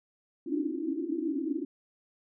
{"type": "band-pass noise", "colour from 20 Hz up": "white", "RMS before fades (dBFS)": -32, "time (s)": [0.46, 1.65], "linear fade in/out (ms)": 5, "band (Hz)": [270, 340], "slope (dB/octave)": 96, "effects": []}